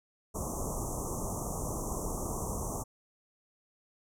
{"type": "band-stop noise", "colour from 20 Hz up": "pink", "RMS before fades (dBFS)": -35, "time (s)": [0.34, 2.84], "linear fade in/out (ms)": 20, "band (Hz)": [1200, 5900], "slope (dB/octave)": 96, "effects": ["low-pass 11000 Hz 12 dB/octave"]}